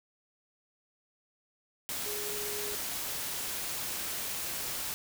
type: tone in noise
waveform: sine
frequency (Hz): 415.3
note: G#4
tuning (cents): 0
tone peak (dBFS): -40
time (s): 2.06-2.75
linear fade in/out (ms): 0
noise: white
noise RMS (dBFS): -36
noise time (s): 1.89-4.94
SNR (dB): -7
effects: none